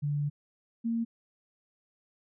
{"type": "tone pair in turn", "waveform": "sine", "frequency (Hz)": [145.6, 230.3], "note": ["D3", "A#3"], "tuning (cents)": [-15, -21], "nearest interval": "minor sixth", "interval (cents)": 794, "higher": "second", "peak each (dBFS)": -27, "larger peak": "neither", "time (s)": [[0.02, 0.3], [0.84, 1.05]], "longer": "first", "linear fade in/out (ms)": 20, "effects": []}